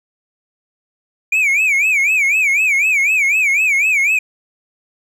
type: tone with vibrato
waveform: triangle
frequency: 2369 Hz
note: D7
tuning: 14 cents sharp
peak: -10 dBFS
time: 1.32-4.19 s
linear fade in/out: 5 ms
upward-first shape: sine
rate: 4 Hz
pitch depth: 170 cents each way
effects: none